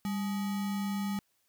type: tone with sample-and-hold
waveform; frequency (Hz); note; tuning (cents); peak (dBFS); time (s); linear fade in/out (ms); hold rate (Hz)
sine; 199.3; G3; +29; -30; 0.05-1.19; 0; 1050
effects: white hiss -74 dBFS RMS until 1.48 s